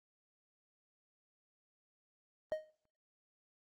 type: tone with exponential decay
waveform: triangle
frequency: 622.3 Hz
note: D#5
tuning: in tune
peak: -28 dBFS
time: 2.52-2.7 s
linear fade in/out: 0 ms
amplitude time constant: 38 ms
effects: noise-tail reverb RT60 0.6 s tail -24 dB re dry + Opus 32 kbps